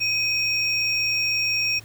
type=tone pair together; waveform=triangle; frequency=2518 / 5556 Hz; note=D#7 / F8; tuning=+20 / -10 cents; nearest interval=octave + major second; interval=1370 cents; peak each=-21 / -23 dBFS; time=0-1.8 s; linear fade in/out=20 ms; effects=added 110 Hz sine -44 dBFS peak until 1.84 s + pink hiss -49 dBFS RMS until 1.84 s